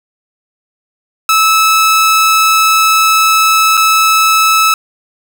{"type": "tone with dropouts", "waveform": "sawtooth", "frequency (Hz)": 1304, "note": "E6", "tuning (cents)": -19, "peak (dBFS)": -3, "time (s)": [1.29, 4.74], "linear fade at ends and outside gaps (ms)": 2, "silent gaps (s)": [3.771, 3.775], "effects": ["7-bit"]}